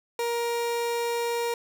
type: tone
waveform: 30% pulse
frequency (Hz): 470.9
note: A#4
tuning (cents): +18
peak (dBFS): -23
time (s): 0.19-1.54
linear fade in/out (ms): 2
effects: none